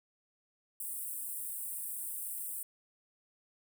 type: high-pass noise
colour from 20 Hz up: pink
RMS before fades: -40 dBFS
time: 0.8-2.63 s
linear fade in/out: 2 ms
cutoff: 8200 Hz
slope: 96 dB/octave
effects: none